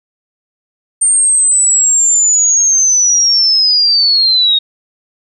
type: linear sweep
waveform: sine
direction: down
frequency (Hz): 8790 to 3720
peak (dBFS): -7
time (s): 1.01-4.59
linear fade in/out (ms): 10
effects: none